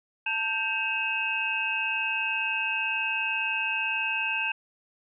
sine tone cluster, 892 / 1570 / 2563 / 2762 Hz, A5 / G6 / E7 / F7, +23 / +2 / -49 / -20 cents, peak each -35 / -33 / -28 / -32 dBFS, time 0.26-4.52 s, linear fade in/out 5 ms, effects none

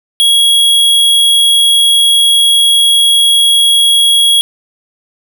square tone, 3315 Hz, G#7, 4 cents flat, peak -6 dBFS, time 0.2-4.41 s, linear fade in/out 0 ms, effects none

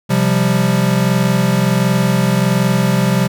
square chord, C suspended fourth, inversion none, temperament equal, 130.81 / 174.61 / 196 Hz, C3 / F3 / G3, 0 / 0 / 0 cents, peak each -17 dBFS, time 0.09-3.28 s, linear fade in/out 20 ms, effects none

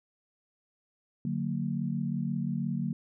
sine chord, D augmented, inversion none, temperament just, 146.83 / 183.54 / 229.4 Hz, D3 / F#3 / A#3, 0 / -14 / -28 cents, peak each -33 dBFS, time 1.25-2.93 s, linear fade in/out 2 ms, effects none

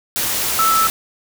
sine tone in noise, 1316 Hz, E6, 3 cents flat, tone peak -13 dBFS, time 0.59-0.87 s, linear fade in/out 0 ms, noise white, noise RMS -20 dBFS, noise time 0.16-0.9 s, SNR +4 dB, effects none

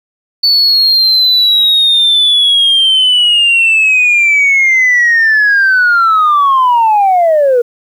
sine linear sweep, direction down, 4494 to 466.8 Hz, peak -4 dBFS, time 0.43-7.62 s, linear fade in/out 10 ms, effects tanh soft clip ceiling -3 dBFS + 7-bit

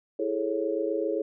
sine chord, A major seventh, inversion second, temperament just, 330 / 412.5 / 440 / 550 Hz, E4 / G#4 / A4 / C#5, +2 / -12 / 0 / -14 cents, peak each -31 dBFS, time 0.19-1.22 s, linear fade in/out 5 ms, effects none

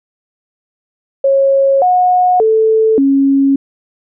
sine tone with pitch steps, 546 / 727 / 440.7 / 274.6 Hz, C#5 / F#5 / A4 / C#4, -26 / -31 / +3 / -16 cents, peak -7 dBFS, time 1.24-3.56 s, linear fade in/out 5 ms, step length 580 ms, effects none

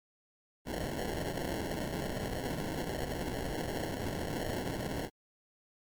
blue noise with sample-and-hold, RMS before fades -36 dBFS, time 0.65-5.1 s, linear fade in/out 50 ms, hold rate 1225 Hz, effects MP3 96 kbps

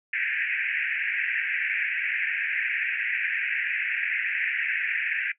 pink band-pass noise, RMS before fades -28 dBFS, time 0.13-5.32 s, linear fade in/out 5 ms, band 1600 to 2600 Hz, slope 96 dB/octave, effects noise-tail reverb RT60 0.1 s tail -17 dB re dry

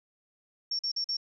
sine tone bursts, 5480 Hz, F8, 34 cents flat, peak -28 dBFS, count 4, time 0.71-1.169 s, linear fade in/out 5 ms, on 81 ms, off 45 ms, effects none

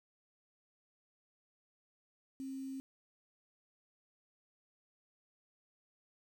sine tone with quantisation, 267.8 Hz, C4, 40 cents sharp, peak -40 dBFS, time 2.4-2.8 s, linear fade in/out 0 ms, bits 10, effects none

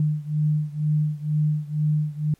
sine beating tone pair, 150.8 / 152.9 Hz, D3 / D#3, +46 / -30 cents, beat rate 2.1 Hz, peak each -22 / -24 dBFS, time 0-2.34 s, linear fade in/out 2 ms, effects pink hiss -62 dBFS RMS until 2.39 s + MP3 64 kbps

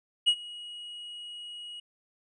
triangle tone with ADSR envelope, 2900 Hz, F#7, 35 cents flat, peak -16 dBFS, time 0.26-1.8 s, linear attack 22 ms, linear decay 65 ms, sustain -22 dB, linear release 6 ms, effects resampled to 24000 Hz

